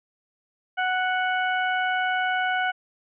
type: harmonic tone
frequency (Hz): 740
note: F#5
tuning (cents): 0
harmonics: 1 / 2 / 3 / 4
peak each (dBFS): -25 / -25 / -33 / -35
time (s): 0.77-2.72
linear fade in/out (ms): 20
effects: none